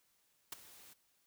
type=noise with ADSR envelope; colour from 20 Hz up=white; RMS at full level=-39 dBFS; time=0.52-0.94 s; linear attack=6 ms; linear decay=13 ms; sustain=-19 dB; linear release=16 ms; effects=white hiss -75 dBFS RMS until 1.26 s